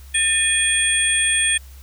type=tone cluster; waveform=sine; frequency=1794 / 2475 / 3339 / 8740 Hz; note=A6 / D#7 / G#7 / C#9; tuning=+33 / -10 / +9 / -26 cents; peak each=-22 / -22 / -23 / -19 dBFS; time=0.14-1.58 s; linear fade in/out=10 ms; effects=added 67 Hz sine -38 dBFS peak until 1.82 s + white hiss -50 dBFS RMS until 1.82 s